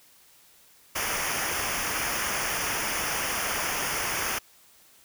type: noise with comb filter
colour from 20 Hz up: pink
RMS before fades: -29 dBFS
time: 0.95-4.39 s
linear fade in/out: 10 ms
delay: 0.25 ms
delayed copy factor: -0.8
effects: white hiss -57 dBFS RMS until 5.04 s